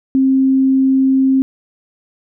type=tone; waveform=sine; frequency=265.8 Hz; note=C4; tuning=27 cents sharp; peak=-9 dBFS; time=0.15-1.42 s; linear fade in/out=0 ms; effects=none